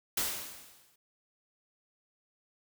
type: noise with exponential decay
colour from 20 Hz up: white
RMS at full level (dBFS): -29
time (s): 0.17-0.96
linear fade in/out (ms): 5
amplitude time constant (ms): 170
effects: none